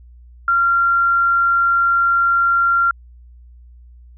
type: tone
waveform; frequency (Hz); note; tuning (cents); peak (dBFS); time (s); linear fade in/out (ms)
sine; 1380; F6; -21; -12; 0.48-2.91; 2
effects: added 60 Hz sine -40 dBFS peak until 4.17 s